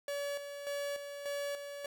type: tone with tremolo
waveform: 45% pulse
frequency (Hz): 570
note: C#5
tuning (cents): +48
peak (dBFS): -35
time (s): 0.08-1.86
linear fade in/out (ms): 2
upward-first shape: square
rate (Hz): 1.7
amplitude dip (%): 55
effects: none